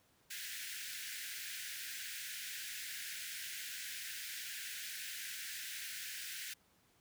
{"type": "high-pass noise", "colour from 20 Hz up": "pink", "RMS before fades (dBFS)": -45, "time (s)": [0.3, 6.54], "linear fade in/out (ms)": 10, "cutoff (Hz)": 1500, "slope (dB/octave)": 96, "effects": ["pink hiss -71 dBFS RMS until 7 s", "high-pass 60 Hz 12 dB/octave"]}